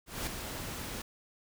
pink noise with ADSR envelope, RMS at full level -34 dBFS, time 0.06-1.02 s, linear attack 210 ms, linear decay 3 ms, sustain -6 dB, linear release 5 ms, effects none

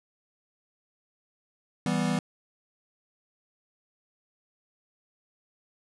square chord, E minor, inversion none, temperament equal, 164.81 / 196 / 246.9 Hz, E3 / G3 / B3, 0 / 0 / 0 cents, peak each -30 dBFS, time 1.86-2.19 s, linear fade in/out 2 ms, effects resampled to 24000 Hz

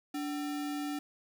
sine tone with sample-and-hold, 290.9 Hz, D4, 16 cents flat, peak -33 dBFS, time 0.14-0.99 s, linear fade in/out 5 ms, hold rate 1050 Hz, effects none

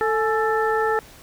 harmonic tone with a mistuned harmonic, 442.6 Hz, A4, 10 cents sharp, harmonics 1 / 2 / 3 / 4, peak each -21 / -24 / -26 / -27 dBFS, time 0.01-0.99 s, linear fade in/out 0 ms, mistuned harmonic 2, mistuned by -70 cents, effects pink hiss -46 dBFS RMS until 1.22 s

